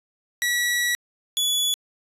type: tone pair in turn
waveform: sawtooth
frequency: 1936 / 3416 Hz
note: B6 / G#7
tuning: -35 / +48 cents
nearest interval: minor seventh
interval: 983 cents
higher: second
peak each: -17 dBFS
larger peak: neither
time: 0.42-0.95 / 1.37-1.74 s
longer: first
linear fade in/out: 0 ms
effects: resampled to 32000 Hz